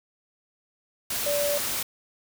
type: tone in noise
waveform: sine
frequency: 579 Hz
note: D5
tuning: 25 cents flat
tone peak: -24 dBFS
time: 1.26-1.58 s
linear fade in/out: 5 ms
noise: white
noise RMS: -29 dBFS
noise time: 1.1-1.83 s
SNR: +2 dB
effects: none